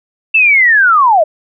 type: linear sweep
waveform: sine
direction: down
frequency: 2688 to 587.3 Hz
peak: -5 dBFS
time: 0.34-1.24 s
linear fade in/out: 10 ms
effects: none

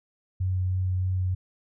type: tone with vibrato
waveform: sine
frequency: 92.5 Hz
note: F#2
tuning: in tune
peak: -23 dBFS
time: 0.4-1.35 s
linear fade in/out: 10 ms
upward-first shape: sine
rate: 3.2 Hz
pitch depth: 10 cents each way
effects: none

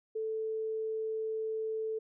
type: tone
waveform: sine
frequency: 440 Hz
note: A4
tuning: in tune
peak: -32 dBFS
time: 0.15-1.99 s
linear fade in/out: 10 ms
effects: none

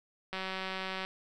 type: click train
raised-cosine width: 0.3 ms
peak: -21 dBFS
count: 137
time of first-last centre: 0.33-1.05 s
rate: 189 Hz
effects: none

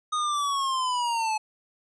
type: linear sweep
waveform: square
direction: down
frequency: 1244.5 to 855 Hz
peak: -25 dBFS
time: 0.12-1.38 s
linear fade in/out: 10 ms
effects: resampled to 22050 Hz

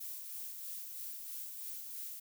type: noise with tremolo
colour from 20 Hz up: violet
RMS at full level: -43 dBFS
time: 0-2.2 s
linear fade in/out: 10 ms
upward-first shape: sine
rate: 3.1 Hz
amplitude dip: 35%
effects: none

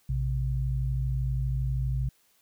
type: tone pair together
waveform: sine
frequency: 58.2 / 130.81 Hz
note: A#1 / C3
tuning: -2 / 0 cents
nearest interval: octave + major second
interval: 1402 cents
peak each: -28 dBFS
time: 0.09-2.09 s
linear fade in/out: 5 ms
effects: white hiss -66 dBFS RMS until 2.41 s

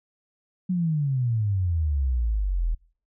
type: exponential sweep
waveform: sine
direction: down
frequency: 187.3 to 38.89 Hz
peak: -21 dBFS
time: 0.69-2.75 s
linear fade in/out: 10 ms
effects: noise-tail reverb RT60 0.5 s tail -25 dB re dry

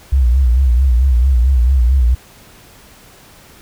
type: tone with vibrato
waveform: sine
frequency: 63.2 Hz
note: B1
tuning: 41 cents sharp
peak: -8 dBFS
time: 0.12-2.15 s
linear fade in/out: 10 ms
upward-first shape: sine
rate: 4.5 Hz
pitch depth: 130 cents each way
effects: pink hiss -43 dBFS RMS until 3.61 s

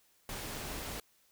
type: noise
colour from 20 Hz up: pink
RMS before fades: -41 dBFS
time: 0.29-1 s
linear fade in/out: 2 ms
effects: white hiss -69 dBFS RMS until 1.31 s

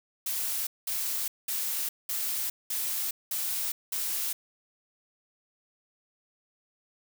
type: noise bursts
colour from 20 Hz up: blue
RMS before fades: -31 dBFS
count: 7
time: 0.26-4.33 s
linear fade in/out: 5 ms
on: 410 ms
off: 200 ms
effects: none

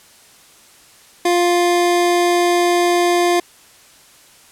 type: tone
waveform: 25% pulse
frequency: 350.2 Hz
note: F4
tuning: 5 cents sharp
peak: -9 dBFS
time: 1.25-3.4 s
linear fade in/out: 5 ms
effects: white hiss -47 dBFS RMS until 4.51 s + low-pass 11000 Hz 12 dB/octave

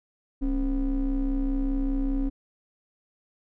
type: ring-modulated tone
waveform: triangle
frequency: 120.5 Hz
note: B2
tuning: 42 cents flat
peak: -18 dBFS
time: 0.41-2.3 s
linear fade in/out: 20 ms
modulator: 153 Hz
effects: none

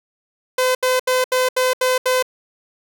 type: tone bursts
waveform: sawtooth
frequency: 510 Hz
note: C5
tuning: 44 cents flat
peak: -11 dBFS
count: 7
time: 0.58-2.226 s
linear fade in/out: 5 ms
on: 170 ms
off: 76 ms
effects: none

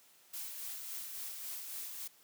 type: noise with tremolo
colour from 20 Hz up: blue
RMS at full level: -42 dBFS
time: 0.33-2.08 s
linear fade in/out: 10 ms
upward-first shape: sine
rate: 3.6 Hz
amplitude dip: 35%
effects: white hiss -64 dBFS RMS until 2.23 s + high-pass 150 Hz 12 dB/octave

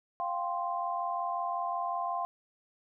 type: chord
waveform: sine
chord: F suspended second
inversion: none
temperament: equal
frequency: 698.5 / 784 / 1046.5 Hz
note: F5 / G5 / C6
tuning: 0 / 0 / 0 cents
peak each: -34 / -37 / -34 dBFS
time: 0.2-2.25 s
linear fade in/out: 0 ms
effects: none

